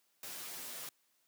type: noise with comb filter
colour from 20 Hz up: white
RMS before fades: -45 dBFS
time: 0.23-0.89 s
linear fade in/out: 2 ms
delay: 9.3 ms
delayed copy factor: -0.85
effects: white hiss -75 dBFS RMS until 1.27 s + high-pass 150 Hz 12 dB/octave